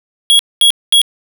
square tone bursts, 3322 Hz, G#7, in tune, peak -6 dBFS, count 3, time 0.3-1.016 s, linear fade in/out 0 ms, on 92 ms, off 220 ms, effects none

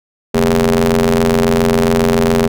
sawtooth ring-modulated tone, 87.31 Hz, F2, in tune, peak -3 dBFS, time 0.34-2.48 s, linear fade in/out 10 ms, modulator 317 Hz, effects none

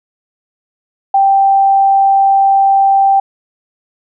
sine tone, 784 Hz, G5, in tune, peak -6 dBFS, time 1.14-3.2 s, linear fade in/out 5 ms, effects none

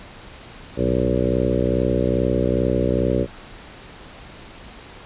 harmonic tone with a mistuned harmonic, 62.4 Hz, B1, 19 cents sharp, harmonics 1 / 2 / 3 / 4 / 5 / 6 / 7 / 8 / 9, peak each -26 / -26 / -26 / -26 / -26 / -26 / -26 / -26 / -26 dBFS, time 0.76-3.27 s, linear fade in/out 50 ms, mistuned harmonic 2, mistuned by -66 cents, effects pink hiss -41 dBFS RMS until 5.05 s + resampled to 8000 Hz

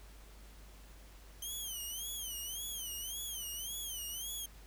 10% pulse tone with vibrato, 3107 Hz, G7, 16 cents flat, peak -32 dBFS, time 1.42-4.46 s, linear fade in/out 5 ms, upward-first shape sine, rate 1.8 Hz, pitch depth 150 cents each way, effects added 50 Hz sine -53 dBFS peak until 4.66 s + pink hiss -60 dBFS RMS until 4.66 s

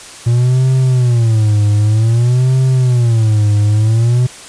triangle tone with vibrato, 116.54 Hz, A#2, in tune, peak -6 dBFS, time 0.26-4.27 s, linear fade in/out 10 ms, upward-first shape sine, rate 0.53 Hz, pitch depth 200 cents each way, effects white hiss -33 dBFS RMS until 4.48 s + resampled to 22050 Hz

